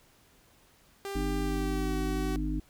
sawtooth tone with pitch glide, 396.2 to 378.5 Hz, G4 to F#4, +18 to +39 cents, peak -31 dBFS, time 1.05-2.36 s, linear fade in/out 0 ms, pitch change -79 cents, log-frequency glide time 1.41-1.95 s
harmonic tone, 51 Hz, G#1, 31 cents flat, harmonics 1 / 3 / 5 / 6, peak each -31 / -38 / -36 / -34 dBFS, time 1.15-2.6 s, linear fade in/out 5 ms
effects pink hiss -62 dBFS RMS until 2.69 s

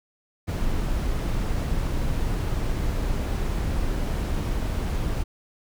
brown noise, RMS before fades -25 dBFS, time 0.47-5.24 s, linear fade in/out 20 ms, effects none

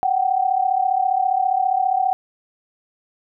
sine tone pair together, 740 / 774.9 Hz, F#5 / G5, 0 / -20 cents, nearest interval minor second, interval 80 cents, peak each -19 dBFS, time 0.03-2.13 s, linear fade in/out 0 ms, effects none

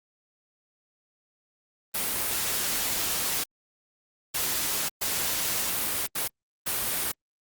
white noise bursts at uneven times, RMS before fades -28 dBFS, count 5, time 1.94-3.44 / 4.34-4.89 / 5.01-6.07 / 6.15-6.28 / 6.66-7.12 s, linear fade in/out 10 ms, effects Opus 32 kbps

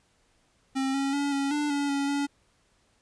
square tone with pitch steps, 267.4 / 274.3 / 283.9 / 277.2 / 295 / 284.7 / 279.8 / 283.6 Hz, C4 / C#4 / C#4 / C#4 / D4 / C#4 / C#4 / C#4, +38 / -18 / +41 / 0 / +8 / +46 / +16 / +40 cents, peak -26 dBFS, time 0.75-2.27 s, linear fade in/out 20 ms, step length 190 ms, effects pink hiss -67 dBFS RMS until 3.01 s + resampled to 22050 Hz

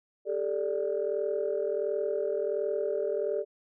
sine chord, G suspended second, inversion none, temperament equal with one note detuned, 398.6 / 440 / 587.3 Hz, G4 / A4 / D5, +29 / 0 / 0 cents, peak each -31 dBFS, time 0.25-3.45 s, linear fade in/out 50 ms, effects tanh soft clip ceiling -19 dBFS

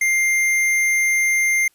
sine tone with hard clipping, 2100 Hz, C7, 6 cents sharp, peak -17 dBFS, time 0.01-1.68 s, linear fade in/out 5 ms, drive 14 dB, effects white hiss -61 dBFS RMS until 1.74 s + resampled to 32000 Hz

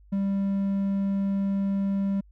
triangle tone, 196.9 Hz, G3, 8 cents sharp, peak -21 dBFS, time 0.12-2.21 s, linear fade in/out 10 ms, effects added 50 Hz sine -51 dBFS peak until 2.31 s

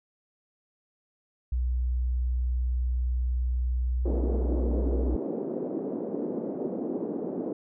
sine tone, 61.74 Hz, B1, in tune, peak -24 dBFS, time 1.52-5.16 s, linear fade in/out 5 ms
white band-pass noise, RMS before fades -32 dBFS, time 4.05-7.53 s, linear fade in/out 5 ms, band 220 to 440 Hz, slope 24 dB/octave
effects none

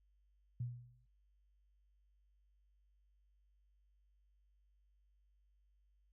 sine tone with exponential decay, 121.7 Hz, B2, 25 cents flat, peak -36 dBFS, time 0.6-1.06 s, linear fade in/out 5 ms, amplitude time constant 98 ms, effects noise-tail reverb RT60 0.3 s tail -17 dB re dry + added 50 Hz sine -70 dBFS peak until 6.12 s

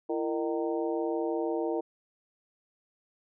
harmonic tone with a mistuned harmonic, 153.8 Hz, D#3, 20 cents flat, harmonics 2 / 3 / 4 / 5 / 6, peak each -31 / -32 / -36 / -39 / -42 dBFS, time 0.09-1.81 s, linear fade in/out 10 ms, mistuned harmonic 2, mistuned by +150 cents, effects none

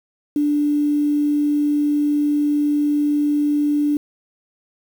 sine tone with quantisation, 293.7 Hz, D4, in tune, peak -15 dBFS, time 0.36-3.97 s, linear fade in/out 2 ms, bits 7, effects none

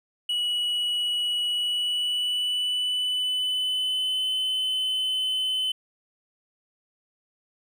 triangle tone with pitch glide, 2929 to 3039 Hz, F#7 to F#7, -18 to +46 cents, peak -22 dBFS, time 0.29-5.72 s, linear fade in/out 5 ms, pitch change +64 cents, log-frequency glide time 1.47-4.31 s, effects none

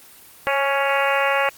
harmonic tone with a mistuned harmonic, 278.1 Hz, C#4, 6 cents sharp, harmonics 2 / 3 / 4 / 5 / 6 / 7 / 8 / 9 / 10, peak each -22 / -24 / -25 / -26 / -27 / -27 / -28 / -29 / -29 dBFS, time 0.47-1.49 s, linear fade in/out 0 ms, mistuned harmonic 2, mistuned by -18 cents, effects white hiss -46 dBFS RMS until 1.57 s + Opus 24 kbps

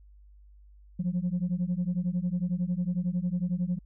sine beating tone pair, 173 / 184 Hz, F3 / F#3, -16 / -9 cents, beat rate 11 Hz, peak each -28 dBFS, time 0.99-3.79 s, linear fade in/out 10 ms, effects tanh soft clip ceiling -22 dBFS + added 50 Hz sine -51 dBFS peak until 3.85 s

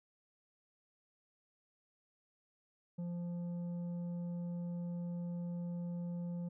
triangle tone with tanh clipping, 173.8 Hz, F3, 8 cents flat, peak -39 dBFS, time 2.98-6.49 s, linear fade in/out 10 ms, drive 11 dB, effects none

